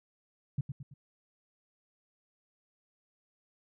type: tone with echo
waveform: sine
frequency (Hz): 138.2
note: C#3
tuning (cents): -5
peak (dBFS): -27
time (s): 0.58-0.61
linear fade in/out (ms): 5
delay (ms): 110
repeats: 3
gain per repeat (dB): -7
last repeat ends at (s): 0.94
effects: none